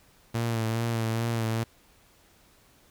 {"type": "tone with vibrato", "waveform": "sawtooth", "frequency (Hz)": 114.4, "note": "A#2", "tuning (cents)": -32, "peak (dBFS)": -22, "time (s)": [0.34, 1.64], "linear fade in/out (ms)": 10, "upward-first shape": "sine", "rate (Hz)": 2.4, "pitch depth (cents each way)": 38, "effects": ["pink hiss -60 dBFS RMS until 2.9 s"]}